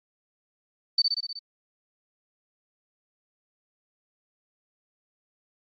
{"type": "tone with echo", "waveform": "sine", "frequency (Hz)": 4552, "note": "C#8", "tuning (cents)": 45, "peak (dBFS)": -17, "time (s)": [0.98, 1.02], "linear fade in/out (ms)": 5, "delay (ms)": 62, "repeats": 6, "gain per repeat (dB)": -3, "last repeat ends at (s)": 1.392, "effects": ["Opus 32 kbps"]}